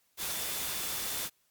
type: tone in noise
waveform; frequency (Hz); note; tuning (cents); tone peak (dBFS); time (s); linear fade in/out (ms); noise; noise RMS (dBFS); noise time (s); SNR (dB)
sine; 3520; A7; 0; -46; 0.17-1.3; 50; white; -35; 0.17-1.3; -14
effects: white hiss -72 dBFS RMS until 1.5 s + Opus 48 kbps